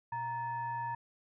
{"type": "tone with frequency modulation", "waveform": "sine", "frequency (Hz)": 932.3, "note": "A#5", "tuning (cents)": 0, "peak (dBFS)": -34, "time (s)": [0.12, 0.95], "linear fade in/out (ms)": 5, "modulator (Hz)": 810, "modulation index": 0.54, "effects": []}